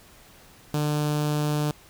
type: tone with notch filter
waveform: sawtooth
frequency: 149.3 Hz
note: D3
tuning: 29 cents sharp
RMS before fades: -25 dBFS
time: 0.74-1.71 s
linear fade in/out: 2 ms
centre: 2000 Hz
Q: 1.8
effects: pink hiss -52 dBFS RMS until 1.89 s